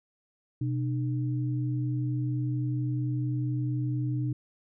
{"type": "tone pair together", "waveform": "sine", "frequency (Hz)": [126.2, 301.9], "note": ["B2", "D4"], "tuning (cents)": [38, 48], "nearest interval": "octave + minor third", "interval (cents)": 1510, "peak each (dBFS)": [-27, -34], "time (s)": [0.61, 4.33], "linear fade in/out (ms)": 5, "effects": []}